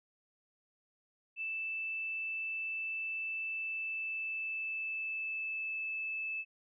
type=tone with pitch glide; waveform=sine; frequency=2642 to 2621 Hz; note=E7 to E7; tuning=+3 to -11 cents; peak=-35 dBFS; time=1.36-6.45 s; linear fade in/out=50 ms; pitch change=-14 cents; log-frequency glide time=3.47-5.79 s; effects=none